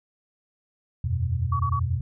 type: chord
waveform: sine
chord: E suspended second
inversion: none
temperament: equal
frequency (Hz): 82.41 / 92.5 / 123.47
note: E2 / F#2 / B2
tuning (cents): 0 / 0 / 0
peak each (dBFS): -27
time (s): 1.04-2.01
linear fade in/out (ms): 5
type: tone bursts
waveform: sine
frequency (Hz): 1131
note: C#6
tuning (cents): +34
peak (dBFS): -25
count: 3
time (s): 1.52-1.794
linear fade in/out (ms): 5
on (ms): 74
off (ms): 26
effects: none